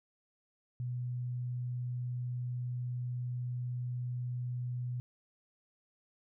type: tone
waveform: sine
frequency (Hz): 123.47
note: B2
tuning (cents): 0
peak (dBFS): -34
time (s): 0.8-5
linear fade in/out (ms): 0
effects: none